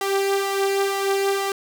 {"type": "tone with flanger", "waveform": "sawtooth", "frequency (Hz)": 393.5, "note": "G4", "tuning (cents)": 7, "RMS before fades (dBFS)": -22, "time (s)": [0.01, 1.52], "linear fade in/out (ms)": 2, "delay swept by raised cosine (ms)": [1.5, 3], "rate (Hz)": 2.1, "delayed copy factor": 0.55, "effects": []}